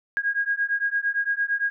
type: beating tone pair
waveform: sine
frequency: 1631 / 1639.8 Hz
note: G#6 / G#6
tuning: -32 / -22 cents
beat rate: 8.8 Hz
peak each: -25 dBFS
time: 0.17-1.7 s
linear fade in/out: 0 ms
effects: none